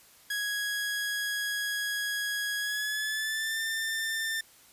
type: tone with pitch glide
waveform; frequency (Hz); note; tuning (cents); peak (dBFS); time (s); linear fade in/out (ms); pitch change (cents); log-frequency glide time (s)
sawtooth; 1661.2 to 1790.7; G#6 to A6; 0 to +30; -26; 0.3-4.41; 5; +130; 2.58-3.6
effects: white hiss -57 dBFS RMS until 4.72 s + resampled to 32000 Hz